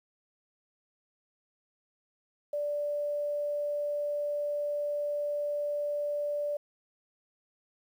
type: tone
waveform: sine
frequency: 585 Hz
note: D5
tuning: 7 cents flat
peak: -29 dBFS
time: 2.53-6.57 s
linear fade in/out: 5 ms
effects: 10-bit